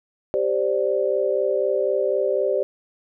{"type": "chord", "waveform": "sine", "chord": "G suspended fourth", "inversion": "none", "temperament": "equal", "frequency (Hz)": [392, 523.3, 587.3], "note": ["G4", "C5", "D5"], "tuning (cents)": [0, 0, 0], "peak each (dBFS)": -23, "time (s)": [0.34, 2.63], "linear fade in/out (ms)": 0, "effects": []}